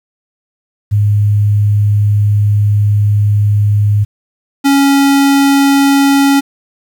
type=tone pair in turn; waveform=sine / square; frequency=103.6 / 277.9 Hz; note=G#2 / C#4; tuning=-4 / +4 cents; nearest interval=octave + perfect fourth; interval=1708 cents; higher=second; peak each=-7 dBFS; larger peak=neither; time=0.91-4.05 / 4.64-6.41 s; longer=first; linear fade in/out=20 ms; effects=7-bit